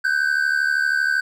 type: tone pair together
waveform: triangle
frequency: 1511.3 / 1584 Hz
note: F#6 / G6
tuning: +36 / +18 cents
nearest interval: minor second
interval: 82 cents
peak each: -18 / -19 dBFS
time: 0.04-1.21 s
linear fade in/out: 10 ms
effects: none